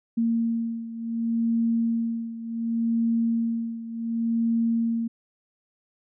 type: beating tone pair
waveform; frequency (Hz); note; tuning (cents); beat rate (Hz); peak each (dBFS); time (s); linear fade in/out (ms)
sine; 229.7 / 230.38; A#3 / A#3; -25 / -20; 0.68; -24 / -28; 0.17-5.08; 10
effects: none